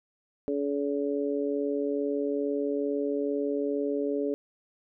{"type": "harmonic tone", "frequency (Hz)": 142.3, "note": "C#3", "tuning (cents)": 46, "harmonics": [2, 3, 4], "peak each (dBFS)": [-30, -29, -34], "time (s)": [0.48, 4.34], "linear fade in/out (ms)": 0, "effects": []}